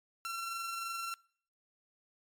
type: tone with amplitude modulation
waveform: sawtooth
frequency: 1357 Hz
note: E6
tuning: 50 cents sharp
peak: -32 dBFS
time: 0.25-1.14 s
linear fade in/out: 0 ms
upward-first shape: sine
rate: 23.1 Hz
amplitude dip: 30%
effects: noise-tail reverb RT60 0.6 s tail -25 dB re dry + MP3 96 kbps